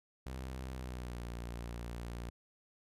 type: tone with pitch glide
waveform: sawtooth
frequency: 64.6 to 58.9 Hz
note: C2 to A#1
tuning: -21 to +19 cents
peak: -37 dBFS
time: 0.26-2.3 s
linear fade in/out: 5 ms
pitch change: -160 cents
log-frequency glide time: 0.72-1.25 s
effects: resampled to 32000 Hz